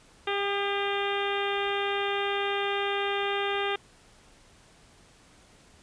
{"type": "harmonic tone with a mistuned harmonic", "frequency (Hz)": 400.2, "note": "G4", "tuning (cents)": 36, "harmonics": [1, 2, 3, 4, 5, 6, 7, 8, 9], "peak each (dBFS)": [-30, -33, -35, -36, -37, -38, -38, -39, -40], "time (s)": [0.27, 3.76], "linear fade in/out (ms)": 5, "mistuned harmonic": 3, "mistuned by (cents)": 25, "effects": ["pink hiss -57 dBFS RMS until 5.82 s", "resampled to 22050 Hz"]}